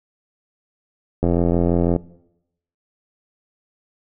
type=click train; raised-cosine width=2 ms; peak=-6 dBFS; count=64; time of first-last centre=1.23-1.963 s; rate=86 Hz; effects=noise-tail reverb RT60 0.8 s tail -19 dB re dry